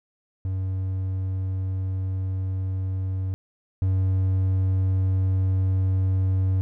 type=tone pair in turn; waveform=triangle; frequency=94.4 / 94.4 Hz; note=F#2 / F#2; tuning=+35 / +35 cents; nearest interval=unison; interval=0 cents; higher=neither; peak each=-22 / -17 dBFS; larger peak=second; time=0.45-3.34 / 3.82-6.61 s; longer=first; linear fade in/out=0 ms; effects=none